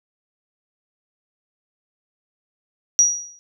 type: tone with exponential decay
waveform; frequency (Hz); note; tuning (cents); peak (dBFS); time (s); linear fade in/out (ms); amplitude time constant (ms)
sine; 5770; F#8; -44; -8; 2.99-3.39; 0; 86
effects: none

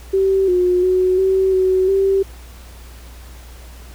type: tone with pitch steps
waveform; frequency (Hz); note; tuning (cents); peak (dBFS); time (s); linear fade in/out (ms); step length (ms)
sine; 385.8 / 360.1 / 369.3 / 381.2 / 374.3 / 388.9; G4 / F#4 / F#4 / G4 / F#4 / G4; -28 / -47 / -3 / -48 / +20 / -14; -12; 0.13-2.23; 10; 350
effects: added 60 Hz sine -36 dBFS peak until 3.94 s + pink hiss -44 dBFS RMS until 3.94 s

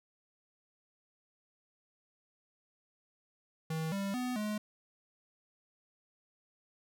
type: tone with pitch steps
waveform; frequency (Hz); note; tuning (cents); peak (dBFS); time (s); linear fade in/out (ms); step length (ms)
square; 159.8 / 197.4 / 249.9 / 211.2; D#3 / G3 / B3 / G#3; +47 / +12 / +21 / +29; -34; 3.7-4.58; 5; 220
effects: none

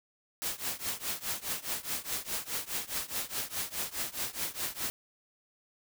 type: noise with tremolo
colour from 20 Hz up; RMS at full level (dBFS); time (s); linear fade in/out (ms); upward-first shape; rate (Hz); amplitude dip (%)
white; -32; 0.42-4.9; 0; triangle; 4.8; 95
effects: none

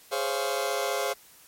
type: chord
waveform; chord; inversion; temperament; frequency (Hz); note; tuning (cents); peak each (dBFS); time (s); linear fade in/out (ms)
sawtooth; Db major seventh; second; just; 415.8 / 519.7 / 554.4 / 693; Ab4 / C5 / Db5 / F5; +2 / -12 / 0 / -14; -28; 0.11-1.14; 20
effects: white hiss -54 dBFS RMS until 1.47 s + MP3 64 kbps

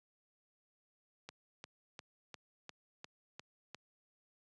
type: click train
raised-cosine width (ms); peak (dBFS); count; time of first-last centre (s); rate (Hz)
0.2; -29; 8; 1.29-3.746; 2.85
effects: high-pass 100 Hz 12 dB/octave + resampled to 24000 Hz

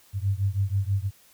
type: beating tone pair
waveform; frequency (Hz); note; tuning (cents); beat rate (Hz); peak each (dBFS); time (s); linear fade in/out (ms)
sine; 95.8 / 102; G2 / G#2; -39 / -31; 6.2; -25 / -26; 0.13-1.11; 50
effects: white hiss -57 dBFS RMS until 1.33 s

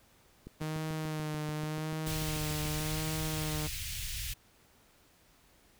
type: click train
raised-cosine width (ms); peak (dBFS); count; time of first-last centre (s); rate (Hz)
3; -31; 17; 0.47-2.802; 6.86
type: tone with vibrato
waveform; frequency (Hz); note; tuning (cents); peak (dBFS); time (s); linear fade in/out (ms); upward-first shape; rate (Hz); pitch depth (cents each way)
sawtooth; 154.6; D#3; -11; -30; 0.6-3.68; 20; sine; 0.88; 29
type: band-stop noise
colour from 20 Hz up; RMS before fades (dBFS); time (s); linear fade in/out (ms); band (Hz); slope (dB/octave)
pink; -38; 2.06-4.34; 10; 110 to 2200; 24
effects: pink hiss -64 dBFS RMS until 5.79 s

